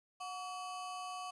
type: ring-modulated tone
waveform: square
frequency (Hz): 932.3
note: A#5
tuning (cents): 0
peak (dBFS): -39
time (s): 0.2-1.31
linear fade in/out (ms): 10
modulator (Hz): 203
effects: resampled to 24000 Hz + 11-bit